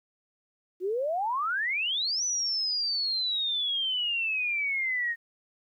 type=exponential two-way sweep; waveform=sine; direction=up then down; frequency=349.8 to 6020 to 1841 Hz; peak=-26 dBFS; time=0.8-5.16 s; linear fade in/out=50 ms; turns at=2.24 s; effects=11-bit